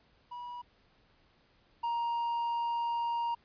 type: tone pair in turn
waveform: triangle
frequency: 970 / 938 Hz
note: B5 / A#5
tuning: -31 / +11 cents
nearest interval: minor second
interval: 58 cents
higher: first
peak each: -38 / -28 dBFS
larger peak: second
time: 0.31-0.62 / 1.83-3.35 s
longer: second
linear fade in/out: 10 ms
effects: pink hiss -67 dBFS RMS until 3.44 s + resampled to 11025 Hz